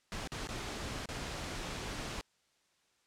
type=noise with dropouts; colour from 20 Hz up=pink; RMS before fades=-40 dBFS; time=0.12-2.21 s; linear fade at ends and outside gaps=0 ms; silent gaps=0.274-0.319 / 0.472-0.489 / 1.057-1.088 s; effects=white hiss -73 dBFS RMS until 3.06 s + low-pass 7000 Hz 12 dB/octave